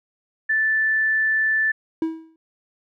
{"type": "tone", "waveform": "sine", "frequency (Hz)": 1758, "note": "A6", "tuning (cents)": -2, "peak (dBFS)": -17, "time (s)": [0.49, 1.72], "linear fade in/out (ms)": 10}
{"type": "tone with exponential decay", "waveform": "triangle", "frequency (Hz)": 322.9, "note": "E4", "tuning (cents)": -36, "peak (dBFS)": -15, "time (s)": [2.02, 2.36], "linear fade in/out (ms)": 2, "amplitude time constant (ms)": 72}
{"effects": []}